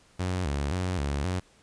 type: tone with vibrato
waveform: sawtooth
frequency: 80.6 Hz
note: E2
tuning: 38 cents flat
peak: -23 dBFS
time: 0.19-1.4 s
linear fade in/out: 10 ms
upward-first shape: square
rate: 1.9 Hz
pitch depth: 220 cents each way
effects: pink hiss -60 dBFS RMS until 1.62 s + resampled to 22050 Hz